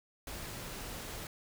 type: noise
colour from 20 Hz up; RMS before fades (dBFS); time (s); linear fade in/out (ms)
pink; -43; 0.27-1.27; 2
effects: none